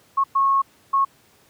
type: tone bursts at uneven times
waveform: sine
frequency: 1094 Hz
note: C#6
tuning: 23 cents flat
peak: -15 dBFS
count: 3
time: 0.17-0.24 / 0.35-0.62 / 0.93-1.05 s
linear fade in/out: 10 ms
effects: pink hiss -56 dBFS RMS until 1.49 s + high-pass 100 Hz 12 dB/octave